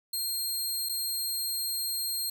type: tone with dropouts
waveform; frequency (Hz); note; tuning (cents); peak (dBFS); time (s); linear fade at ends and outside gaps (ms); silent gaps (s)
15% pulse; 4205; C8; +8; -23; 0.13-2.3; 5; 0.889-0.893
effects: none